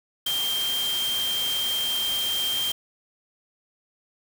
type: tone in noise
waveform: sine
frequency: 3171 Hz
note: G7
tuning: 19 cents sharp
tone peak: -24 dBFS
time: 0.26-2.72 s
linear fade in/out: 5 ms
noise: white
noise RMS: -32 dBFS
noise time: 0.26-2.72 s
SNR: +5 dB
effects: none